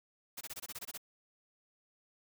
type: noise bursts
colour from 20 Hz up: white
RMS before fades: -43 dBFS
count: 10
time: 0.37-0.978 s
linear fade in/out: 10 ms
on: 41 ms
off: 22 ms
effects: none